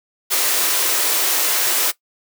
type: high-pass noise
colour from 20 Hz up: white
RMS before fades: -18 dBFS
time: 0.3-1.92 s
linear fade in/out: 20 ms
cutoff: 300 Hz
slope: 48 dB/octave
effects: noise-tail reverb RT60 0.1 s tail -18 dB re dry